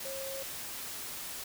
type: tone in noise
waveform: sine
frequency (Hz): 540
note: C#5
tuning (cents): -45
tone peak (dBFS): -39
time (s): 0.05-0.43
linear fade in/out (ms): 5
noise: white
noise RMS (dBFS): -41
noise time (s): 0-1.44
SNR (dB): -1
effects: none